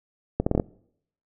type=accelerating click train; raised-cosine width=2 ms; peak=-8 dBFS; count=6; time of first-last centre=0.4-0.598 s; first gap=65 ms; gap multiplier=0.75; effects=noise-tail reverb RT60 0.7 s tail -24 dB re dry